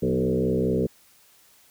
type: tone with frequency modulation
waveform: sine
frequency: 307.9 Hz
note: D#4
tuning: 18 cents flat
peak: -20 dBFS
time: 0.02-0.87 s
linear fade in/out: 10 ms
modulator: 64.7 Hz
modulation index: 2.9
effects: white hiss -57 dBFS RMS until 1.7 s